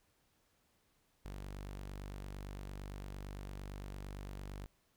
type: tone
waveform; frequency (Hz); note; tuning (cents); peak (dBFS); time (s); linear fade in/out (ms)
sawtooth; 48.82; G1; -6; -40; 1.25-4.66; 0
effects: pink hiss -75 dBFS RMS until 4.96 s